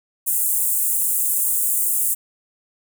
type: high-pass noise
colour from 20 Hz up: pink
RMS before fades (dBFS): -20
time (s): 0.26-2.15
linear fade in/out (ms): 20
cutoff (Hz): 8000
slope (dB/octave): 48
effects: none